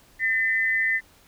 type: tone pair together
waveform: sine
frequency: 1803 / 2019 Hz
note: A6 / B6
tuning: +42 / +38 cents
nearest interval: major second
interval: 196 cents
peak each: -23 dBFS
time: 0.19-1.01 s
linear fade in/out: 50 ms
effects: pink hiss -56 dBFS RMS until 1.27 s